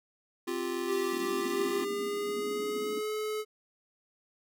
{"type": "chord", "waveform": "square", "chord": "C suspended fourth", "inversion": "none", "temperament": "just", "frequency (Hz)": [261.6, 348.8, 392.4], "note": ["C4", "F4", "G4"], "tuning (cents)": [0, -2, 2], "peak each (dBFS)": [-40, -34, -38], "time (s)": [0.47, 1.85], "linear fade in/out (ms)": 10}
{"type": "tone with pitch glide", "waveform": "square", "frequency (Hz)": [390.7, 428.5], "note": ["G4", "A4"], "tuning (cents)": [-6, -46], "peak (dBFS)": -32, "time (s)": [0.87, 3.45], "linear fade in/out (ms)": 50, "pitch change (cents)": 160, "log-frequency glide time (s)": [1.26, 3.13]}
{"type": "band-pass noise", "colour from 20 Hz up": "white", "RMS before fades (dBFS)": -42, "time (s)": [1.12, 3.02], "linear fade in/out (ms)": 20, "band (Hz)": [220, 310], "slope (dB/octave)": 48}
{"effects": []}